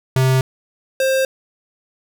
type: tone pair in turn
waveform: square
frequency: 130.81 / 529.6 Hz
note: C3 / C5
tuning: 0 / +21 cents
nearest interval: 2 octaves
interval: 2421 cents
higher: second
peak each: -13 / -15 dBFS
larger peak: first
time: 0.16-0.41 / 1-1.25 s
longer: neither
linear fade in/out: 2 ms
effects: none